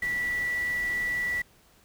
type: tone in noise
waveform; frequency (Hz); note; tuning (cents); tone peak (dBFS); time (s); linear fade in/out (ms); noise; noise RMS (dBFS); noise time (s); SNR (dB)
sine; 1957; B6; -16; -26; 0.02-1.42; 5; pink; -43; 0.02-1.42; +14
effects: pink hiss -60 dBFS RMS until 1.84 s